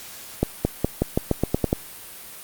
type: accelerating click train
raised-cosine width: 2 ms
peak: -5 dBFS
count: 10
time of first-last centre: 0.43-1.729 s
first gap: 220 ms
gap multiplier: 0.89
effects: white hiss -40 dBFS RMS until 2.43 s + Opus 48 kbps